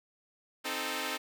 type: chord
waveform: 5% pulse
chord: A diminished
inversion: first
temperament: equal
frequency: 261.6 / 311.1 / 440 Hz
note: C4 / Eb4 / A4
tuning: 0 / 0 / 0 cents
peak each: -26 dBFS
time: 0.64-1.18 s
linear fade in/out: 20 ms
effects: none